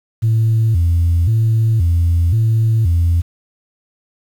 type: tone with vibrato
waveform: sine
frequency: 97.5 Hz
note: G2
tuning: 9 cents flat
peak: -9 dBFS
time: 0.22-3.22 s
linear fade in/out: 20 ms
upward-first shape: square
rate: 0.95 Hz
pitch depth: 240 cents each way
effects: tanh soft clip ceiling -8 dBFS + 7-bit